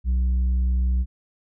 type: tone with tanh clipping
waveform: sine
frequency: 62.4 Hz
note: B1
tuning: 19 cents sharp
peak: -19 dBFS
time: 0.04-1.06 s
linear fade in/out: 50 ms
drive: 4 dB
effects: none